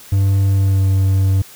triangle tone with pitch glide, 97.9 to 96.11 Hz, G2 to G2, -2 to -34 cents, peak -9 dBFS, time 0.12-1.42 s, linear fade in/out 5 ms, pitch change -32 cents, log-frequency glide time 0.49-0.87 s, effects white hiss -40 dBFS RMS until 1.55 s

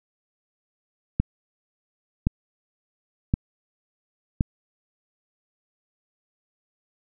click train, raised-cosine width 5 ms, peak -7 dBFS, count 4, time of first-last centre 1.2-4.409 s, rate 0.935 Hz, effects none

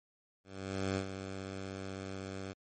10% pulse tone with ADSR envelope, 96.2 Hz, G2, 32 cents flat, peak -23 dBFS, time 0.44-2.54 s, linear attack 520 ms, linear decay 88 ms, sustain -9 dB, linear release 29 ms, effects MP3 32 kbps

